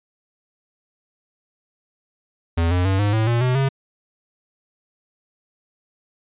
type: tone with pitch steps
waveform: square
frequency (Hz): 83.6 / 89.6 / 96.03 / 102.92 / 110.31 / 118.23 / 126.71 / 135.81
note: E2 / F2 / G2 / G#2 / A2 / A#2 / B2 / C#3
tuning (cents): +25 / +45 / -35 / -15 / +5 / +25 / +45 / -35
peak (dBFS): -17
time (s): 2.57-3.69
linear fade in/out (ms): 10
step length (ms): 140
effects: resampled to 8000 Hz